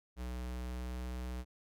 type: tone with pitch glide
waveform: square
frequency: 61.7 to 62.13 Hz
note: B1 to B1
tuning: -1 to +11 cents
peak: -39 dBFS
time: 0.16-1.45 s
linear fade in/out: 50 ms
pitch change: +12 cents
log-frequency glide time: 0.48-1.03 s
effects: none